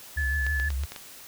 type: tone with vibrato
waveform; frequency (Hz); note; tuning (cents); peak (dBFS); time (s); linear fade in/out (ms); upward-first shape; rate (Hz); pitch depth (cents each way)
sine; 69.7; C#2; +10; -26; 0.16-0.86; 20; triangle; 6.2; 150
type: tone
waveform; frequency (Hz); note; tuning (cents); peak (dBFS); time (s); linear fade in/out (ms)
sine; 1728; A6; -32; -27; 0.17-0.69; 5
type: clicks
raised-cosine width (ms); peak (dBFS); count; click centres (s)
0.2; -20; 6; 0.466 / 0.599 / 0.704 / 0.836 / 0.92 / 0.962
effects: white hiss -46 dBFS RMS until 1.27 s